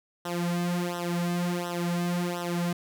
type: tone with flanger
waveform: sawtooth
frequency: 174.61 Hz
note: F3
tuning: in tune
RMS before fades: -29 dBFS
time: 0.25-2.73 s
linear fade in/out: 5 ms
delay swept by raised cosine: 0.43 to 3.63 ms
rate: 1.4 Hz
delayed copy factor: -1
effects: none